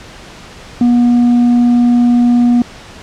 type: tone with tanh clipping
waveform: sine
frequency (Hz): 241.2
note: B3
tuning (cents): -41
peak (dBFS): -7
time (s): 0.81-2.62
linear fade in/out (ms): 2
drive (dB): 3
effects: pink hiss -34 dBFS RMS until 3.02 s + low-pass 6000 Hz 12 dB/octave